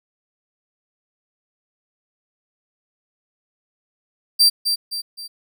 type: tone with echo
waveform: 40% pulse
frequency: 4699 Hz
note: D8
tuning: in tune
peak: -9 dBFS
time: 4.39-4.5 s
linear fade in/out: 20 ms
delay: 260 ms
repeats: 3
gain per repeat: -7 dB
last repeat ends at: 5.28 s
effects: none